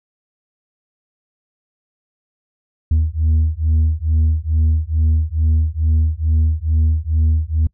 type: beating tone pair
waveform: sine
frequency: 77.78 / 80.08 Hz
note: D#2 / E2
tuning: 0 / -50 cents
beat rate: 2.3 Hz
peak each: -14 dBFS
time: 2.91-7.67 s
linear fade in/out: 5 ms
effects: noise-tail reverb RT60 0.1 s tail -26 dB re dry + tanh soft clip ceiling -10 dBFS